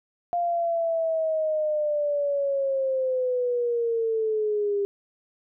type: linear sweep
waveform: sine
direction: down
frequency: 700 to 399.3 Hz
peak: -22 dBFS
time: 0.33-4.85 s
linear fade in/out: 0 ms
effects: none